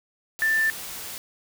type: tone in noise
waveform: sine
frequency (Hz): 1774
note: A6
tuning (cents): +14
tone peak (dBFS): -19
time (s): 0.42-0.7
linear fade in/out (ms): 0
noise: white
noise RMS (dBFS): -36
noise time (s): 0.39-1.18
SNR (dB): +14
effects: none